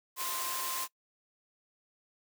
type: tone in noise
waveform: sine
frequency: 1046.5 Hz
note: C6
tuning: in tune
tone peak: -39 dBFS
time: 0.16-0.88 s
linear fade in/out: 50 ms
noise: white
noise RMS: -36 dBFS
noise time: 0.16-0.88 s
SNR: -6 dB
effects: noise-tail reverb RT60 0.1 s tail -22 dB re dry + high-pass 400 Hz 12 dB/octave